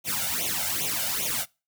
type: noise with flanger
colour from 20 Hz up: white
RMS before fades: -28 dBFS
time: 0.04-1.46 s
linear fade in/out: 50 ms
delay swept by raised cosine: 0.3 to 1.4 ms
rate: 2.5 Hz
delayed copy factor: +0.95
effects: noise-tail reverb RT60 0.3 s tail -25 dB re dry + high-pass 80 Hz 12 dB/octave